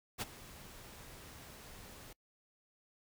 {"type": "noise with ADSR envelope", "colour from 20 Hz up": "pink", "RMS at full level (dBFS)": -35, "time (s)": [0.18, 2.13], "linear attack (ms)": 37, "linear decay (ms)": 24, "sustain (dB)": -18, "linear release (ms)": 5, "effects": ["noise-tail reverb RT60 0.1 s tail -24 dB re dry"]}